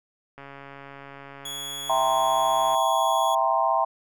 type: click train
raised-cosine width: 0.5 ms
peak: -27 dBFS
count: 330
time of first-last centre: 0.38-2.747 s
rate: 139 Hz
type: tone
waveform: sawtooth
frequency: 3362 Hz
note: G#7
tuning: 20 cents sharp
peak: -29 dBFS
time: 1.45-3.35 s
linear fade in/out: 5 ms
type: chord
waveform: sine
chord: C dominant seventh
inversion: first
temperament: equal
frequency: 659.3 / 784 / 932.3 / 1046.5 Hz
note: E5 / G5 / Bb5 / C6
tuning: 0 / 0 / 0 / 0 cents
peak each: -25 dBFS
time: 1.89-3.85 s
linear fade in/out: 10 ms
effects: none